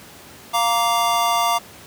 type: chord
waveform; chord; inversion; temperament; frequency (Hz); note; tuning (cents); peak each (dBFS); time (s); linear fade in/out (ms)
square; Bb major; second; just; 699.2 / 932.3 / 1165.4; F5 / Bb5 / D6; +2 / 0 / -14; -22; 0.53-1.59; 20
effects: pink hiss -42 dBFS RMS until 1.86 s + high-pass 100 Hz 12 dB/octave